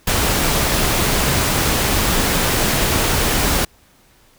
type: noise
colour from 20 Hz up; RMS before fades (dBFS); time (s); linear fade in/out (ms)
pink; -17; 0.07-3.65; 5
effects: pink hiss -53 dBFS RMS until 4.38 s